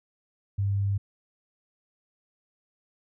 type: tone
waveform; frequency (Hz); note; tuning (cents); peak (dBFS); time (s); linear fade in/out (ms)
sine; 99.5; G2; +26; -23; 0.58-0.98; 10
effects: none